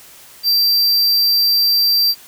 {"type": "tone", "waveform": "square", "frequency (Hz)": 4700, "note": "D8", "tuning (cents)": 1, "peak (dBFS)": -12, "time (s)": [0.43, 2.15], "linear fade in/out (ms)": 50, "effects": ["white hiss -42 dBFS RMS until 2.27 s"]}